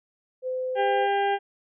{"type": "tone", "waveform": "sine", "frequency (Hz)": 512, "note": "C5", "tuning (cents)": -38, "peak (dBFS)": -26, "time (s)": [0.42, 1.08], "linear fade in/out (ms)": 50}
{"type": "harmonic tone", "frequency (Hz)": 399.7, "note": "G4", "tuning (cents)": 34, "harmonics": [1, 2, 4, 5, 6, 7, 8], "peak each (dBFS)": [-26, -23, -32, -39, -42, -41, -41], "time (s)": [0.75, 1.39], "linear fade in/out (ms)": 50}
{"effects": []}